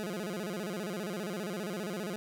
20% pulse tone with vibrato, 193.7 Hz, G3, 20 cents flat, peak -30 dBFS, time 0-2.16 s, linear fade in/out 0 ms, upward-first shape square, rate 15 Hz, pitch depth 170 cents each way, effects none

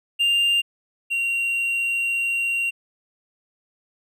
triangle tone pair in turn, 2794 / 2757 Hz, F7 / F7, 0 / -23 cents, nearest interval unison, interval 23 cents, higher first, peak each -15 / -19 dBFS, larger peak first, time 0.19-0.62 / 1.1-2.71 s, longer second, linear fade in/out 20 ms, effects none

